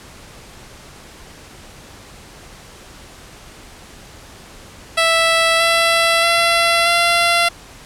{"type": "tone with pitch steps", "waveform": "10% pulse", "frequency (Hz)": [659.3, 668.1, 677.1, 686.1], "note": ["E5", "E5", "E5", "F5"], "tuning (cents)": [0, 23, 46, -31], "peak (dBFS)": -4, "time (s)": [4.97, 7.49], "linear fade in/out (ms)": 10, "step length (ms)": 630, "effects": ["pink hiss -40 dBFS RMS until 7.85 s", "low-pass 10000 Hz 12 dB/octave"]}